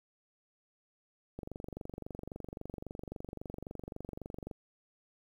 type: click train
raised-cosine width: 2 ms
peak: -28 dBFS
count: 75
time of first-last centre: 1.39-4.512 s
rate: 23.7 Hz
effects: 10-bit